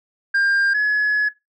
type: tone pair in turn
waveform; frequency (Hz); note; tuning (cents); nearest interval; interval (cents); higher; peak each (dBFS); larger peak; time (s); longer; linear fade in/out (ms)
sine; 1600 / 1695.1; G6 / G#6; +35 / +35; minor second; 100; second; -12 / -14; first; 0.34-0.74 / 0.74-1.29; second; 10
effects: noise-tail reverb RT60 0.2 s tail -20 dB re dry + tanh soft clip ceiling -14 dBFS